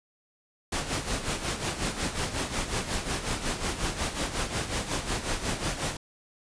pink noise with tremolo, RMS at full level -28 dBFS, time 0.72-5.97 s, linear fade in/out 5 ms, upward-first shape sine, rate 5.5 Hz, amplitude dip 65%, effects resampled to 22050 Hz

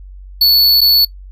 square tone with dropouts, 4435 Hz, C#8, in tune, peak -7 dBFS, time 0.41-1.05 s, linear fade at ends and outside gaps 5 ms, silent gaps 0.808-0.813 s, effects noise-tail reverb RT60 0.1 s tail -21 dB re dry + added 47 Hz sine -31 dBFS peak until 1.31 s

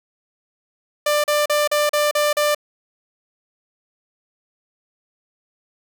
sawtooth tone bursts, 593 Hz, D5, 17 cents sharp, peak -12 dBFS, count 7, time 1.06-2.548 s, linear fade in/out 5 ms, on 180 ms, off 38 ms, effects none

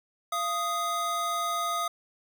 square tone pair together, 687 / 1246.2 Hz, F5 / D#6, -29 / +2 cents, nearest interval minor seventh, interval 1031 cents, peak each -34 / -29 dBFS, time 0.32-1.88 s, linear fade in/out 5 ms, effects none

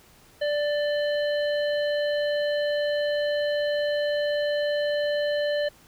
harmonic tone with a mistuned harmonic, 587.3 Hz, D5, in tune, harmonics 1 / 3 / 5 / 7, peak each -23 / -33 / -37 / -40 dBFS, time 0.41-5.69 s, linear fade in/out 10 ms, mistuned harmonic 5, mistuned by +56 cents, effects pink hiss -55 dBFS RMS until 5.87 s

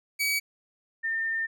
sawtooth / sine tone pair in turn, 2273 / 1807.4 Hz, C#7 / A6, +43 / +46 cents, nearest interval major third, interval 397 cents, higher first, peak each -21 / -26 dBFS, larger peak first, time 0.19-0.4 / 1.03-1.47 s, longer second, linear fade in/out 20 ms, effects none

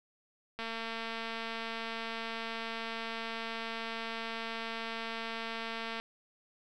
click train, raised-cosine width 0.3 ms, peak -23 dBFS, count 1229, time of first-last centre 0.59-6 s, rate 227 Hz, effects none

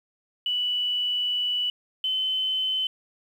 sine tone pair in turn, 2960 / 3052 Hz, F#7 / G7, 0 / -47 cents, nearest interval minor second, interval 53 cents, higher second, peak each -23 dBFS, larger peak neither, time 0.46-1.7 / 2.04-2.87 s, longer first, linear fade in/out 2 ms, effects 9-bit

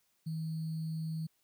sine tone with sample-and-hold, 160 Hz, D#3, 49 cents sharp, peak -34 dBFS, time 0.26-1.27 s, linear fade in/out 10 ms, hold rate 4410 Hz, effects white hiss -75 dBFS RMS until 1.43 s

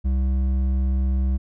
sine tone with hard clipping, 65.41 Hz, C2, in tune, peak -20 dBFS, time 0.04-1.38 s, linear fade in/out 20 ms, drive 7 dB, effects none

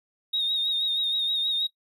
triangle tone with vibrato, 3729 Hz, A#7, in tune, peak -20 dBFS, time 0.33-1.67 s, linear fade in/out 10 ms, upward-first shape sine, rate 6.3 Hz, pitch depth 43 cents each way, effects noise-tail reverb RT60 0.1 s tail -21 dB re dry + tanh soft clip ceiling -21 dBFS

